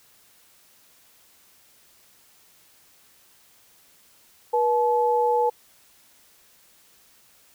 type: tone pair together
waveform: sine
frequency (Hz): 482.2 / 862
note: B4 / A5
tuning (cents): -41 / -36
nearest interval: minor seventh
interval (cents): 1005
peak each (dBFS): -21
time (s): 4.53-5.5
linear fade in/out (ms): 10
effects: white hiss -57 dBFS RMS until 7.54 s